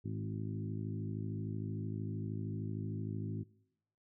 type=harmonic tone with a mistuned harmonic; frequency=53.1 Hz; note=G#1; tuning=39 cents sharp; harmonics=2 / 3 / 4 / 5 / 6 / 7; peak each=-39 / -43 / -45 / -47 / -49 / -50 dBFS; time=0.04-3.44 s; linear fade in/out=20 ms; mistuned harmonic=5; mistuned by=-17 cents; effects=noise-tail reverb RT60 0.8 s tail -22 dB re dry